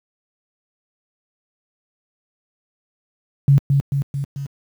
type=tone with echo; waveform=sine; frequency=139.4 Hz; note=C#3; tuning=10 cents sharp; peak=-8 dBFS; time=3.48-3.58 s; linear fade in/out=0 ms; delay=220 ms; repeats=4; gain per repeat=-4 dB; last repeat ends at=4.46 s; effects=high-pass 80 Hz 12 dB/octave + 8-bit